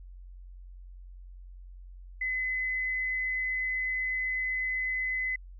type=tone; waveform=sine; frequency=2027 Hz; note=B6; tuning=45 cents sharp; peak=-28 dBFS; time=2.21-5.36 s; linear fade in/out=5 ms; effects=added 45 Hz sine -44 dBFS peak until 5.59 s